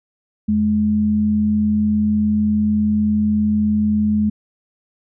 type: tone pair together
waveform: sine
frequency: 84.8 / 211.7 Hz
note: E2 / G#3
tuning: +50 / +33 cents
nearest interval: octave + major third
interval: 1583 cents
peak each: -25 / -14 dBFS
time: 0.48-4.3 s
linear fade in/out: 10 ms
effects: none